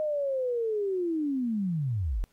sine linear sweep, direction down, 622.3 to 34.69 Hz, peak -26 dBFS, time 0-2.24 s, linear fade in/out 0 ms, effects pink hiss -69 dBFS RMS until 2.32 s + AAC 48 kbps

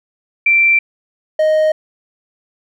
sine / triangle tone pair in turn, 2349 / 622.2 Hz, D7 / D#5, 0 / 0 cents, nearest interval octave + major seventh, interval 2300 cents, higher first, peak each -8 dBFS, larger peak neither, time 0.46-0.79 / 1.39-1.72 s, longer neither, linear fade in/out 5 ms, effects none

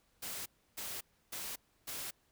white noise bursts, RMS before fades -42 dBFS, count 4, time 0.22-2.11 s, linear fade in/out 10 ms, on 240 ms, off 310 ms, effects pink hiss -73 dBFS RMS until 2.31 s

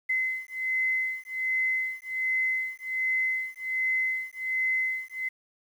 sine beating tone pair, 2047 / 2048.3 Hz, C7 / C7, -38 / -37 cents, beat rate 1.3 Hz, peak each -29 dBFS, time 0.09-5.29 s, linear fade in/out 10 ms, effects 9-bit

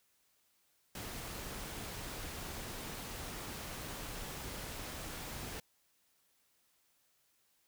pink noise, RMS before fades -44 dBFS, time 0.95-5.6 s, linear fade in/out 2 ms, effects white hiss -74 dBFS RMS until 7.67 s

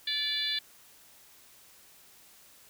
harmonic tone, 580 Hz, D5, 22 cents flat, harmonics 3 / 4 / 5 / 6 / 7 / 8, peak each -38 / -41 / -42 / -31 / -34 / -42 dBFS, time 0.07-0.59 s, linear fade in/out 5 ms, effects white hiss -57 dBFS RMS until 2.69 s

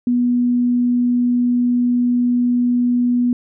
sine tone, 244.1 Hz, B3, 20 cents flat, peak -13 dBFS, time 0.07-3.33 s, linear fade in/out 2 ms, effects none

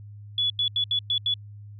sine tone bursts at uneven times, 3412 Hz, G#7, 46 cents sharp, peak -21 dBFS, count 6, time 0.38-0.5 / 0.59-0.68 / 0.76-0.84 / 0.91-0.99 / 1.1-1.18 / 1.26-1.34 s, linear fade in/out 2 ms, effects added 103 Hz sine -40 dBFS peak until 1.79 s

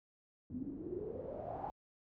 pink noise with low-pass filter sweep, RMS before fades -43 dBFS, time 0.5-1.7 s, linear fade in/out 0 ms, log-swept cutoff 230 to 850 Hz, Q 8.2, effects high-pass 60 Hz 12 dB/octave

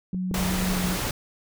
sine tone with pitch glide, 184.2 to 180.93 Hz, F#3 to F#3, -7 to -38 cents, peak -25 dBFS, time 0.13-0.97 s, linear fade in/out 2 ms, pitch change -31 cents, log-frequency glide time 0.78-0.84 s
clicks, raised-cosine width 3 ms, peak -24 / -17 / -23 dBFS, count 3, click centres 0.146 / 0.313 / 0.45 s
pink noise, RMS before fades -28 dBFS, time 0.34-1.11 s, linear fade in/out 2 ms
effects none

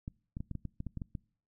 clicks, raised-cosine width 5 ms, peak -26 dBFS, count 11, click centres 0.079 / 0.369 / 0.405 / 0.513 / 0.553 / 0.653 / 0.804 / 0.867 / 0.973 / 1.018 / 1.152 s, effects noise-tail reverb RT60 0.5 s tail -25 dB re dry

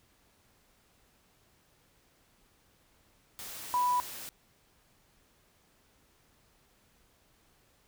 sine tone in noise, 987.8 Hz, B5, in tune, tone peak -25 dBFS, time 3.74-4 s, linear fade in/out 0 ms, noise white, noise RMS -43 dBFS, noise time 3.39-4.29 s, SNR +15 dB, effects pink hiss -67 dBFS RMS until 7.87 s

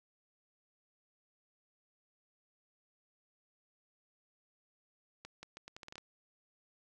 accelerating click train, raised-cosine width 0.2 ms, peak -30 dBFS, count 10, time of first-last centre 5.25-5.981 s, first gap 180 ms, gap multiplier 0.78, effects none

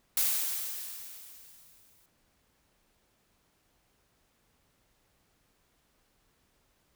blue noise with exponential decay, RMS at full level -26 dBFS, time 0.17-2.06 s, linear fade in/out 2 ms, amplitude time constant 410 ms, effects pink hiss -71 dBFS RMS until 6.95 s

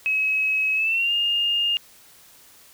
sine tone with pitch glide, 2561 to 2825 Hz, D#7 to F7, +49 to +19 cents, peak -19 dBFS, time 0.06-1.77 s, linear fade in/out 0 ms, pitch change +170 cents, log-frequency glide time 0.75-1.13 s, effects white hiss -51 dBFS RMS until 2.73 s

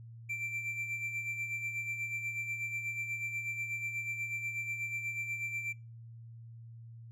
triangle tone with tremolo, 2349 Hz, D7, in tune, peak -32 dBFS, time 0.29-5.73 s, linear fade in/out 10 ms, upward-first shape sine, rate 8.2 Hz, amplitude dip 55%, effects noise-tail reverb RT60 0.3 s tail -24 dB re dry + added 115 Hz sine -47 dBFS peak until 7.11 s

